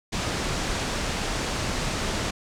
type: low-pass noise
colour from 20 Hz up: pink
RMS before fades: -28 dBFS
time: 0.12-2.31 s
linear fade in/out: 10 ms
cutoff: 7900 Hz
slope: 24 dB/octave
effects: none